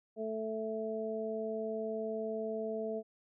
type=harmonic tone; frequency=220 Hz; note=A3; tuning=in tune; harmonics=1 / 2 / 3; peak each=-41 / -37 / -39 dBFS; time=0.16-3.03 s; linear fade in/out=50 ms; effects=none